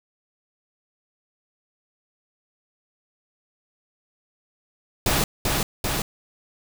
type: noise with echo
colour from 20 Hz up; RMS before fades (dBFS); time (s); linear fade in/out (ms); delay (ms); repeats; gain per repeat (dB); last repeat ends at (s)
pink; -21; 5.06-5.24; 2; 390; 2; -2; 6.02
effects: none